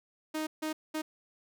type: tone bursts at uneven times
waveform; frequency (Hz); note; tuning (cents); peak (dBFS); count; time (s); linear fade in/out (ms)
sawtooth; 311.1; D#4; 0; -28; 3; 0.34-0.47 / 0.62-0.73 / 0.94-1.02; 10
effects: none